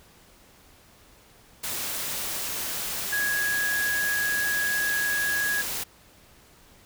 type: tone in noise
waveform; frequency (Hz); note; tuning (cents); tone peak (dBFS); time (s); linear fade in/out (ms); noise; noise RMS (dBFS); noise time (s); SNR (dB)
sine; 1661.2; G#6; 0; -24; 3.12-5.62; 10; white; -31; 1.63-5.84; +4
effects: pink hiss -55 dBFS RMS until 6.85 s